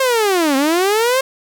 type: linear two-way sweep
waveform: sawtooth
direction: down then up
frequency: 540 to 261.6 to 540 Hz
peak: -9 dBFS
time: 0-1.21 s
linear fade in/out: 5 ms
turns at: 0.56 s
effects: none

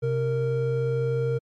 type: tone pair together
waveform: triangle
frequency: 130 / 463.3 Hz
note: C3 / A#4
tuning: -11 / -11 cents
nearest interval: octave + minor seventh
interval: 2200 cents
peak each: -23 dBFS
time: 0.02-1.39 s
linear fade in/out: 20 ms
effects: MP3 64 kbps

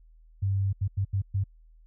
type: tone bursts at uneven times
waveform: sine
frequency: 97.9 Hz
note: G2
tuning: 2 cents flat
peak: -23 dBFS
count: 5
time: 0.42-0.73 / 0.81-0.88 / 0.97-1.05 / 1.13-1.22 / 1.34-1.44 s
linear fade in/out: 10 ms
effects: added 40 Hz sine -52 dBFS peak until 1.86 s

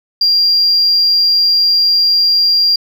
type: tone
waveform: sine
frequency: 4772 Hz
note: D8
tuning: 27 cents sharp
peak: -7 dBFS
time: 0.21-2.76 s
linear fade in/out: 5 ms
effects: tanh soft clip ceiling -4 dBFS

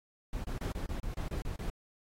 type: noise bursts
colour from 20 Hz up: brown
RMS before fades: -36 dBFS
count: 10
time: 0.33-1.7 s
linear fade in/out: 2 ms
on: 110 ms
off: 30 ms
effects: AAC 48 kbps

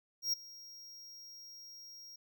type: tone with ADSR envelope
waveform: square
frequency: 5600 Hz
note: F8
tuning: 4 cents sharp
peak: -29 dBFS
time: 0.22-2.16 s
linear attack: 110 ms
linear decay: 11 ms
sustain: -21 dB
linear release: 5 ms
effects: none

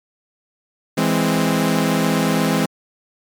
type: chord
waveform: sawtooth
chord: E augmented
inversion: none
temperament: equal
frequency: 164.81 / 207.7 / 261.6 Hz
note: E3 / G#3 / B#3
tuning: 0 / 0 / 0 cents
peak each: -16 dBFS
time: 0.97-2.66 s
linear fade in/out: 10 ms
effects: MP3 96 kbps

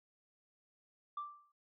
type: tone with exponential decay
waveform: sine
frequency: 1174.7 Hz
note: D6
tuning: in tune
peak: -35 dBFS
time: 1.17-1.52 s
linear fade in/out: 5 ms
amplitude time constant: 75 ms
effects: noise-tail reverb RT60 0.2 s tail -26 dB re dry + tanh soft clip ceiling -35 dBFS

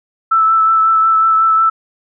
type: tone with vibrato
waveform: sine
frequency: 1318.5 Hz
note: E6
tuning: in tune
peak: -8 dBFS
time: 0.31-1.7 s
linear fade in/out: 10 ms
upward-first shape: triangle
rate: 5.5 Hz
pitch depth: 19 cents each way
effects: none

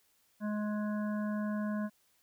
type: harmonic tone with a mistuned harmonic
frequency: 210.4 Hz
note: G#3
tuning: 23 cents sharp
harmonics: 1 / 3 / 5 / 7 / 8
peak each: -32 / -42 / -46 / -49 / -50 dBFS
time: 0.4-1.9 s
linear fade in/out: 50 ms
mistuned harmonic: 8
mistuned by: -19 cents
effects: white hiss -71 dBFS RMS until 2.22 s

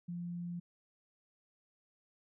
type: tone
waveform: sine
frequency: 173.8 Hz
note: F3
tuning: 8 cents flat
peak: -38 dBFS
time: 0.08-0.6 s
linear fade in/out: 10 ms
effects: none

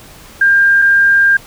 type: tone pair in turn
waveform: sine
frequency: 1600 / 1600 Hz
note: G6 / G6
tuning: +35 / +35 cents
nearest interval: unison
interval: 0 cents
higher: neither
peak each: -6 dBFS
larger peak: neither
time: 0.41-0.82 / 0.82-1.37 s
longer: second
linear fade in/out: 5 ms
effects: pink hiss -38 dBFS RMS until 1.46 s

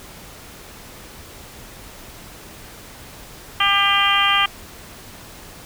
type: harmonic tone with a mistuned harmonic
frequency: 399.2 Hz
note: G4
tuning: 32 cents sharp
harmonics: 2 / 3 / 4 / 5 / 6 / 7 / 8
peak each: -25 / -19 / -25 / -23 / -24 / -22 / -20 dBFS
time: 3.6-4.46 s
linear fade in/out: 5 ms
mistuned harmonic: 8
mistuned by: -21 cents
effects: pink hiss -40 dBFS RMS until 5.65 s

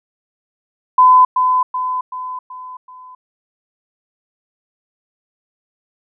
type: tone with echo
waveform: sine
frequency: 1012 Hz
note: B5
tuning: 42 cents sharp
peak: -5 dBFS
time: 0.98-1.25 s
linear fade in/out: 5 ms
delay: 380 ms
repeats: 5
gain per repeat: -6 dB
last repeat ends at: 3.15 s
effects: none

